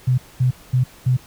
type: tone bursts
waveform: sine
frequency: 127 Hz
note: B2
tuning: 49 cents sharp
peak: -13 dBFS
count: 4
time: 0.07-1.17 s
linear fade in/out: 10 ms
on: 110 ms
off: 220 ms
effects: pink hiss -46 dBFS RMS until 1.26 s